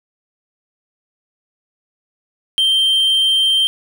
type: tone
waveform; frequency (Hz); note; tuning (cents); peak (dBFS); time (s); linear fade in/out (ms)
triangle; 3143; G7; +4; -10; 2.58-3.67; 0
effects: none